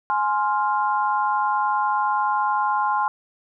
sine chord, F minor, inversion first, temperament just, 838.1 / 1047.7 / 1396.9 Hz, Ab5 / C6 / F6, +16 / +2 / 0 cents, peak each -22 / -22 / -28 dBFS, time 0.1-3.08 s, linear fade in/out 0 ms, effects none

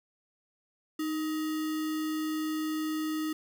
sine tone with sample-and-hold, 311.1 Hz, D#4, in tune, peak -29 dBFS, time 0.99-3.33 s, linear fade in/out 5 ms, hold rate 1575 Hz, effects none

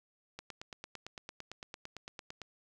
click train, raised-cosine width 0.2 ms, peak -26 dBFS, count 19, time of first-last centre 0.39-2.417 s, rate 8.88 Hz, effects none

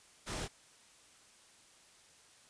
pink noise with echo, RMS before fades -41 dBFS, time 0.26-0.46 s, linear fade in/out 20 ms, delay 25 ms, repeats 1, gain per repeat -3 dB, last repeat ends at 0.485 s, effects white hiss -62 dBFS RMS until 2.49 s + resampled to 22050 Hz

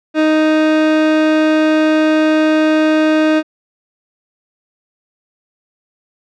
30% pulse tone, 311.1 Hz, D#4, in tune, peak -7 dBFS, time 0.14-3.43 s, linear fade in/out 50 ms, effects low-pass 3000 Hz 12 dB/octave

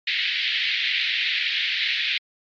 pink band-pass noise, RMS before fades -24 dBFS, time 0.07-2.18 s, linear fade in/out 5 ms, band 1900 to 4100 Hz, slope 48 dB/octave, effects MP3 48 kbps

